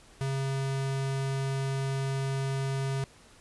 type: tone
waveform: square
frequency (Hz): 135.5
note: C#3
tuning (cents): -39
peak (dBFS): -29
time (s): 0.21-3.04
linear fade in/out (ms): 0
effects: pink hiss -56 dBFS RMS until 3.4 s + resampled to 24000 Hz